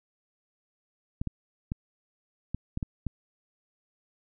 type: clicks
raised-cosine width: 5 ms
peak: -18 dBFS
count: 7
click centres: 1.215 / 1.273 / 1.719 / 2.546 / 2.774 / 2.828 / 3.067 s
effects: none